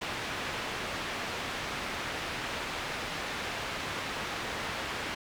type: low-pass noise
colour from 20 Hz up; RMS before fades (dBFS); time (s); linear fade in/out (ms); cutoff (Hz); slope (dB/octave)
white; -36; 0.01-5.15; 10; 2600; 12
effects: none